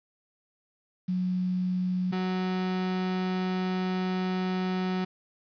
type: tone pair in turn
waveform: sine / 35% pulse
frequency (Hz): 182.7 / 185.04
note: F#3 / F#3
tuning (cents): -22 / 0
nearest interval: unison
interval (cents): 22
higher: second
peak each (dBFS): -25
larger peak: neither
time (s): 1.08-2.12 / 2.12-5.05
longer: second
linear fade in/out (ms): 10
effects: resampled to 11025 Hz + 9-bit